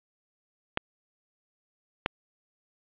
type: clicks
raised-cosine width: 0.3 ms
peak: -8 dBFS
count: 2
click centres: 0.774 / 2.061 s
effects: resampled to 8000 Hz + 7-bit

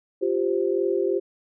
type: chord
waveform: sine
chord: F suspended second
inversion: none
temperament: equal with one note detuned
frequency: 349.2 / 392 / 521.1 Hz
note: F4 / G4 / C5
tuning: 0 / 0 / -7 cents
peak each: -25 / -23 / -28 dBFS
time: 0.21-1.2 s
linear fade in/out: 20 ms
effects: none

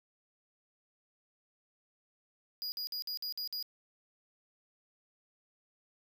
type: tone bursts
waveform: square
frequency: 4889 Hz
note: D#8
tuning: 31 cents flat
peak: -36 dBFS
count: 7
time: 2.62-3.626 s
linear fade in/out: 0 ms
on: 100 ms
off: 51 ms
effects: none

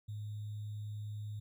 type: tone with sample-and-hold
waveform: sine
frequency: 105.2 Hz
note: G#2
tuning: 23 cents sharp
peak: -39 dBFS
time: 0.08-1.4 s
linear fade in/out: 10 ms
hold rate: 3675 Hz
effects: none

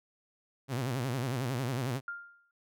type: tone with vibrato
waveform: sawtooth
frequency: 127.1 Hz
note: C3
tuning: 50 cents flat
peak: -27 dBFS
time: 0.68-2.01 s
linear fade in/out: 50 ms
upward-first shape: sine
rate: 11 Hz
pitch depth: 150 cents each way
type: tone with exponential decay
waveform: sine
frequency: 1400 Hz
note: F6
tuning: 4 cents sharp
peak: -33 dBFS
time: 2.08-2.51 s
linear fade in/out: 2 ms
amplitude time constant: 93 ms
effects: none

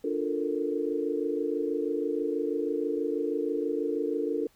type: chord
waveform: sine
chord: Bb major seventh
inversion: first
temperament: equal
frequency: 293.7 / 349.2 / 440 / 466.2 Hz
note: D4 / F4 / A4 / Bb4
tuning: 0 / 0 / 0 / 0 cents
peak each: -32 / -33 / -31 / -33 dBFS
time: 0.04-4.47 s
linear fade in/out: 5 ms
effects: pink hiss -64 dBFS RMS until 4.55 s

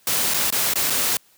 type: noise with dropouts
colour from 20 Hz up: white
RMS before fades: -21 dBFS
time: 0.07-1.17 s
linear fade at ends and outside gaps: 2 ms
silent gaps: 0.338-0.342 / 0.504-0.524 / 0.737-0.756 / 0.9-0.903 s
effects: white hiss -57 dBFS RMS until 1.37 s + high-pass 80 Hz 12 dB/octave

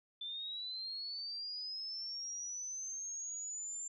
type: linear sweep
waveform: sine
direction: up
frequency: 3520 to 7300 Hz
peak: -40 dBFS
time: 0.21-3.88 s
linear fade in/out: 5 ms
effects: none

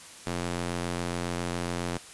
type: tone with high-pass filter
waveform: square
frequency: 43.65 Hz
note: F1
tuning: in tune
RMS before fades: -32 dBFS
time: 0.26-1.98 s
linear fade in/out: 10 ms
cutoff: 140 Hz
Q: 0.55
effects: white hiss -47 dBFS RMS until 2.13 s + resampled to 24000 Hz

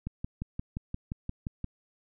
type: click train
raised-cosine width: 5 ms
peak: -21 dBFS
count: 10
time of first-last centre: 0.07-1.643 s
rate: 5.72 Hz
effects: none

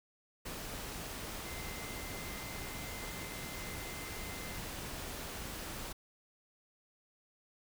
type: tone in noise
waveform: sine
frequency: 2073 Hz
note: C7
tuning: 17 cents flat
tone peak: -50 dBFS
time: 1.45-4.59 s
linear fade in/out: 10 ms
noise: pink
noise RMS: -43 dBFS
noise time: 0.45-5.93 s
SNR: -10 dB
effects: none

